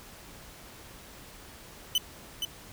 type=tone with echo; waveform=40% pulse; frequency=3016 Hz; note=F#7; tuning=32 cents sharp; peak=-22 dBFS; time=1.95-1.98 s; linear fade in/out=2 ms; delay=470 ms; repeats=1; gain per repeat=-6 dB; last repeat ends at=2.45 s; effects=pink hiss -49 dBFS RMS until 2.72 s